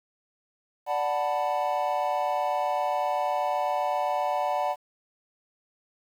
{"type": "chord", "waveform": "triangle", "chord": "B minor seventh", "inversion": "first", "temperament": "equal", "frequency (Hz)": [587.3, 740, 880, 987.8], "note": ["D5", "F#5", "A5", "B5"], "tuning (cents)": [0, 0, 0, 0], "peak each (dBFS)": [-28, -26, -29, -31], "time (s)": [0.86, 4.76], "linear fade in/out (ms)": 50, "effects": ["9-bit"]}